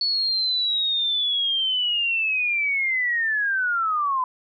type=linear sweep; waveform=sine; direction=down; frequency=4435 to 1001 Hz; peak=-20 dBFS; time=0.01-4.24 s; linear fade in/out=2 ms; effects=none